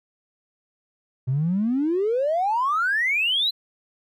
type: exponential sweep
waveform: triangle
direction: up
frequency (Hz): 123.3 to 4100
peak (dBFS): -16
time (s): 1.27-3.51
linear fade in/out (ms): 20
effects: tanh soft clip ceiling -17 dBFS